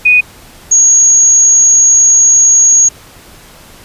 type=tone pair in turn; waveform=sine; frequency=2481 / 6623 Hz; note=D#7 / G#8; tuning=-6 / -6 cents; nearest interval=octave + perfect fourth; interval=1700 cents; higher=second; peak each=-3 dBFS; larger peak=neither; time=0.05-0.21 / 0.71-2.89 s; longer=second; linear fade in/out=10 ms; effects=pink hiss -37 dBFS RMS until 3.84 s + resampled to 32000 Hz